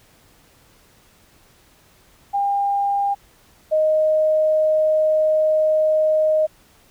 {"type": "tone pair in turn", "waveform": "sine", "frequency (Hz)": [802, 622], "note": ["G5", "D#5"], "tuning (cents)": [39, -1], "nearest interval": "major third", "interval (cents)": 440, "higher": "first", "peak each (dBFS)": [-17, -14], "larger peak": "second", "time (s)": [[2.33, 3.15], [3.71, 6.47]], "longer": "second", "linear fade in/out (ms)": 20, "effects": ["pink hiss -54 dBFS RMS until 6.9 s"]}